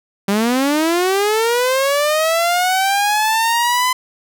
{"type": "linear sweep", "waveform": "sawtooth", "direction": "up", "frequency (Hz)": [193.6, 1020], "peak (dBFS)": -10, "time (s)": [0.28, 3.93], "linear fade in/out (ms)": 5, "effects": []}